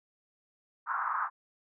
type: band-pass noise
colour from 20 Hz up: white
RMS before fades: -32 dBFS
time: 0.86-1.3 s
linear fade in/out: 50 ms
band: 920 to 1400 Hz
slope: 48 dB/octave
effects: none